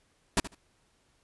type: noise with echo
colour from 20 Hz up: pink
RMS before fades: -24 dBFS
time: 0.37-0.4 s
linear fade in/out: 2 ms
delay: 74 ms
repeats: 2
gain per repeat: -15 dB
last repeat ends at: 0.548 s
effects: pink hiss -69 dBFS RMS until 1.23 s + resampled to 24000 Hz